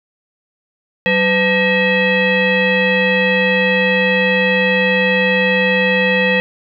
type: tone with frequency modulation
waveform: sine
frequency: 1200 Hz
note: D6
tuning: 37 cents sharp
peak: -11 dBFS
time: 1.06-6.4 s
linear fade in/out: 0 ms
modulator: 695 Hz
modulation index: 2.3
effects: none